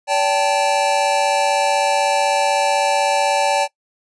square chord, D suspended fourth, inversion none, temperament equal with one note detuned, 572.9 / 784 / 880 Hz, D5 / G5 / A5, -43 / 0 / 0 cents, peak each -20 dBFS, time 0.07-3.68 s, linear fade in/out 50 ms, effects noise-tail reverb RT60 0.1 s tail -20 dB re dry + resampled to 22050 Hz

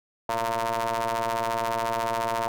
sawtooth ring-modulated tone, 115.3 Hz, A#2, 19 cents flat, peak -18 dBFS, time 0.29-2.48 s, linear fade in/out 0 ms, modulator 800 Hz, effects none

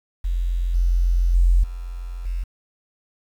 sine tone with level steps, 43.65 Hz, F1, in tune, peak -19 / -15 / -12 / -28 / -22 dBFS, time 0.24-2.44 s, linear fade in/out 10 ms, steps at 0.74 / 1.34 / 1.63 / 2.25 s, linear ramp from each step 10 ms, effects 8-bit

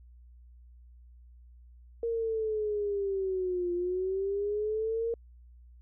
sine linear two-way sweep, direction down then up, 466.2 to 348.7 to 466.2 Hz, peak -28 dBFS, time 2.03-5.14 s, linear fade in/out 2 ms, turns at 3.73 s, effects added 60 Hz sine -51 dBFS peak until 5.81 s

